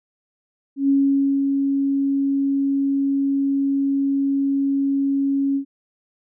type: tone with ADSR envelope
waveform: sine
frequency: 276.2 Hz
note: C#4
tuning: 6 cents flat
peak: -13 dBFS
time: 0.76-5.65 s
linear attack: 130 ms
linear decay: 530 ms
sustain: -4 dB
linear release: 91 ms
effects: none